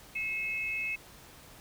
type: tone pair together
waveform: sine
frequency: 2166 / 2583 Hz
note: C#7 / E7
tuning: -41 / -36 cents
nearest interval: minor third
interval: 305 cents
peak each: -37 / -32 dBFS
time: 0.15-0.96 s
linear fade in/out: 10 ms
effects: pink hiss -53 dBFS RMS until 1.6 s